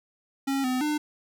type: tone with pitch steps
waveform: square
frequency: 273 / 254.6 / 300.2 Hz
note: C#4 / C4 / D4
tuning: -26 / -47 / +38 cents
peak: -25 dBFS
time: 0.47-0.98 s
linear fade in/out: 10 ms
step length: 170 ms
effects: none